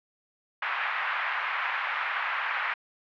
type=band-pass noise; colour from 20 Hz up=white; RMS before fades=-30 dBFS; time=0.62-2.74 s; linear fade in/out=5 ms; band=900 to 2200 Hz; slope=24 dB/octave; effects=low-pass 4000 Hz 12 dB/octave